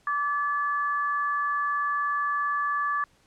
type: tone pair together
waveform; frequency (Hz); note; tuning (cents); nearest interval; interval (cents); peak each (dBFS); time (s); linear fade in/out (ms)
sine; 1161 / 1718.6; D6 / A6; -20 / -41; perfect fifth; 679; -25 / -30; 0.07-3.04; 2
effects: pink hiss -63 dBFS RMS until 3.26 s + low-pass 9000 Hz 12 dB/octave